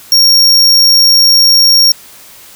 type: tone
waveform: 45% pulse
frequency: 5560 Hz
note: F8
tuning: 9 cents flat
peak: -4 dBFS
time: 0.12-1.92 s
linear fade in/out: 2 ms
effects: white hiss -36 dBFS RMS until 2.55 s